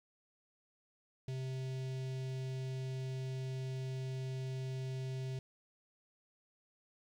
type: tone with notch filter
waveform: square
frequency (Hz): 130.81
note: C3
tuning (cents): 0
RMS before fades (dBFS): -40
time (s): 1.28-5.39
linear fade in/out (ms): 2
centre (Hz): 1200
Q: 0.58
effects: low-pass 6000 Hz 12 dB/octave + 11-bit